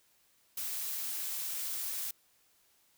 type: noise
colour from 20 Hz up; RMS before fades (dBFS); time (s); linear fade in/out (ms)
blue; -37; 0.57-2.11; 5
effects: white hiss -69 dBFS RMS until 2.97 s